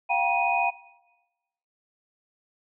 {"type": "tone cluster", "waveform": "sine", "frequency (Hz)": [705, 779, 954, 2487], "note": ["F5", "G5", "A#5", "D#7"], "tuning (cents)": [16, -11, 40, -1], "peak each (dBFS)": [-27, -26, -28, -26], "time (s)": [0.09, 0.71], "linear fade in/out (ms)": 20, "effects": ["noise-tail reverb RT60 1.0 s tail -18 dB re dry"]}